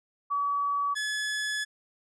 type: tone pair in turn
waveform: sine / sawtooth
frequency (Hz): 1140 / 1708.1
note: C#6 / G#6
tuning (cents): +48 / +48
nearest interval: perfect fifth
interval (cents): 700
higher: second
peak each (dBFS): -25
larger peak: neither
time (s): 0.3-0.95 / 0.95-1.65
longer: second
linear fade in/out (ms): 20
effects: resampled to 22050 Hz